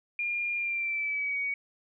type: tone with pitch glide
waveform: sine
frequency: 2409 to 2248 Hz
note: D7 to C#7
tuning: +43 to +24 cents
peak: -28 dBFS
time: 0.19-1.54 s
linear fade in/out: 2 ms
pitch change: -119 cents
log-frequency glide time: 0.55-1.4 s
effects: none